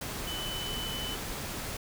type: tone in noise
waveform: sine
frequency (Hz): 3009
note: F#7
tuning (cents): +28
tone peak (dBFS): -36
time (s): 0.27-1.15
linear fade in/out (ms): 5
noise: pink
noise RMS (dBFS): -37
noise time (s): 0.01-1.77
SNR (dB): -2
effects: none